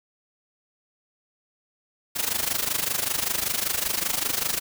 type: noise with amplitude modulation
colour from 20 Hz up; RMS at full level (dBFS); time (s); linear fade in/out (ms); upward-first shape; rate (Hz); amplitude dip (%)
white; -23; 2.15-4.6; 20; sine; 25.2; 80
effects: none